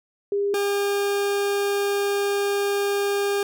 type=tone pair in turn; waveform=sine / 40% pulse; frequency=403 / 403 Hz; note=G4 / G4; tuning=+48 / +48 cents; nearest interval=unison; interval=0 cents; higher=neither; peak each=-20 dBFS; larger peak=neither; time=0.32-0.54 / 0.54-3.43 s; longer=second; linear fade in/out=2 ms; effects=none